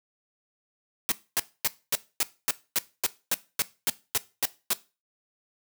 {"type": "noise bursts", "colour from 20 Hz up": "white", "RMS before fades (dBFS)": -24, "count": 14, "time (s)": [1.09, 4.732], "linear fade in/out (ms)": 0, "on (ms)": 28, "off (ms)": 250, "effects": ["noise-tail reverb RT60 0.3 s tail -18 dB re dry", "high-pass 100 Hz 12 dB/octave"]}